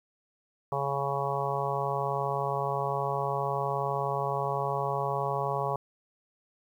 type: harmonic tone with a mistuned harmonic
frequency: 139.4 Hz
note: C#3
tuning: 10 cents sharp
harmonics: 1 / 3 / 4 / 5 / 6 / 7 / 8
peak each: -35 / -35 / -35 / -35 / -35 / -35 / -35 dBFS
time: 0.72-5.76 s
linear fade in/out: 2 ms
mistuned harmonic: 1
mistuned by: -16 cents
effects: 10-bit